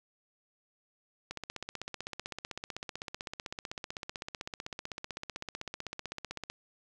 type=click train; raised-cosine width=0.2 ms; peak=-21 dBFS; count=83; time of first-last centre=1.31-6.5 s; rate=15.8 Hz; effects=none